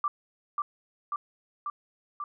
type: tone with echo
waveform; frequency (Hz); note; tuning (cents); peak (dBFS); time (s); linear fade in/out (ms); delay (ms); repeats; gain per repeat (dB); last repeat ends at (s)
sine; 1174.7; D6; 0; -24; 0.04-0.08; 2; 540; 4; -2; 2.24
effects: none